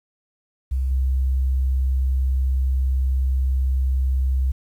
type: tone with level steps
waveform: sine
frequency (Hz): 65.41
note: C2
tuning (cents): 0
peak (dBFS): -19 / -17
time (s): 0.71-4.52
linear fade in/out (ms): 10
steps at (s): 0.91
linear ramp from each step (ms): 2
effects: 9-bit